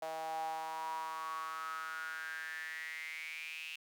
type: tone with high-pass filter sweep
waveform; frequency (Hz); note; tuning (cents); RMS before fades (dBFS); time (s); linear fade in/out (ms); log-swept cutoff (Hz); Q
sawtooth; 160; D#3; +49; -42; 0.02-3.76; 5; 690 to 2700; 9.6
effects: none